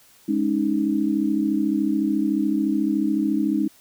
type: chord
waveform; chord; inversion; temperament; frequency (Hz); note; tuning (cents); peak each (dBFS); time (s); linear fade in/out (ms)
sine; Ab suspended fourth; none; equal; 207.7 / 277.2 / 311.1; Ab3 / Db4 / Eb4; 0 / 0 / 0; -24 / -24 / -22; 0.28-3.68; 10
effects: white hiss -54 dBFS RMS until 3.8 s